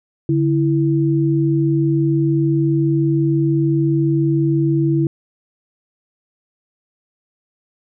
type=tone pair together; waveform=sine; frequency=143.72 / 329.6 Hz; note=D3 / E4; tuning=-37 / 0 cents; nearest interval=octave + major second; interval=1437 cents; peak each=-16 / -16 dBFS; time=0.29-5.07 s; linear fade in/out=2 ms; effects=none